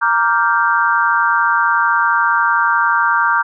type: chord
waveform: sine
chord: G minor seventh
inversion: first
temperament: equal with one note detuned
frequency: 932.3 / 1168.6 / 1396.9 / 1568 Hz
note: Bb5 / D6 / F6 / G6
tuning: 0 / -9 / 0 / 0 cents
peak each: -17 dBFS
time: 0.01-3.43 s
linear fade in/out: 20 ms
effects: none